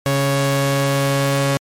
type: tone pair together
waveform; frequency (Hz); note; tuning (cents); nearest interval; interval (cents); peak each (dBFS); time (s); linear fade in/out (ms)
sawtooth; 138.59 / 277.2; C#3 / C#4; 0 / 0; octave; 1200; -13; 0.06-1.57; 0
effects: MP3 64 kbps